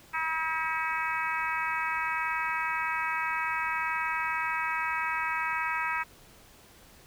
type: harmonic tone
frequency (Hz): 320.6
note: E4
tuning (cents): -48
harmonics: 3 / 4 / 5 / 6 / 7 / 8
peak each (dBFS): -33 / -34 / -35 / -36 / -36 / -37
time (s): 0.13-6.04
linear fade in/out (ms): 20
effects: pink hiss -55 dBFS RMS until 7.06 s